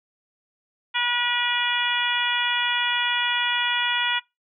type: harmonic tone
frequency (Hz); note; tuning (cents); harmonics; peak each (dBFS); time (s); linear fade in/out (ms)
483.3; B4; -38; 2 / 3 / 4 / 5 / 6 / 7; -28 / -28 / -28 / -28 / -28 / -28; 0.94-4.2; 20
effects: noise-tail reverb RT60 0.2 s tail -22 dB re dry